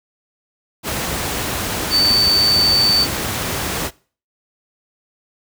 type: tone in noise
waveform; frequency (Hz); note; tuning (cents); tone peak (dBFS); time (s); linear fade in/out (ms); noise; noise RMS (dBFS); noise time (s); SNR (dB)
sine; 4554; C#8; +46; -12; 1.9-3.07; 50; pink; -22; 0.83-3.91; +7
effects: noise-tail reverb RT60 0.4 s tail -22 dB re dry + high-pass 60 Hz 12 dB/octave